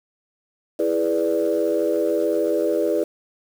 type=chord; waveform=sine; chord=E dominant seventh; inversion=none; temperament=equal; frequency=329.6 / 415.3 / 493.9 / 587.3 Hz; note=E4 / G#4 / B4 / D5; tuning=0 / 0 / 0 / 0 cents; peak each=-23 dBFS; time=0.79-3.04 s; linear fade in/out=5 ms; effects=tanh soft clip ceiling -10 dBFS + 7-bit